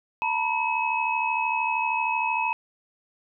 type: tone cluster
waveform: sine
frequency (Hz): 897 / 970 / 2565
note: A5 / B5 / E7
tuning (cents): +33 / -31 / -48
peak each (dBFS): -27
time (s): 0.22-2.53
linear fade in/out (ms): 0
effects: none